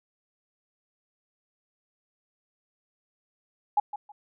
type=tone with echo; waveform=sine; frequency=830.6 Hz; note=G#5; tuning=in tune; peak=-18 dBFS; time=3.77-3.8 s; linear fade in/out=5 ms; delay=160 ms; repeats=2; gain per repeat=-13 dB; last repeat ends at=4.12 s; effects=none